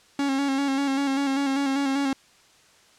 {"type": "tone with vibrato", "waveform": "45% pulse", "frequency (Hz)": 275, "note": "C#4", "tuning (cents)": -14, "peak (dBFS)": -22, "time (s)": [0.19, 2.13], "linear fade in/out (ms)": 2, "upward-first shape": "square", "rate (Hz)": 5.1, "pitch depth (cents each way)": 34, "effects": ["white hiss -56 dBFS RMS until 2.98 s", "low-pass 7000 Hz 12 dB/octave"]}